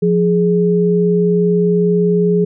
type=tone pair together; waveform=sine; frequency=175.71 / 417.9 Hz; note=F3 / G#4; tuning=+11 / +11 cents; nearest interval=octave + minor third; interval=1500 cents; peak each=-13 dBFS; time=0.02-2.45 s; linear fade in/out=10 ms; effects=none